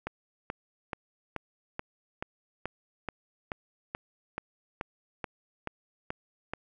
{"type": "click train", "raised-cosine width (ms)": 0.5, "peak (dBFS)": -18, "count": 16, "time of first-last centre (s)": [0.07, 6.536], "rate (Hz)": 2.32, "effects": []}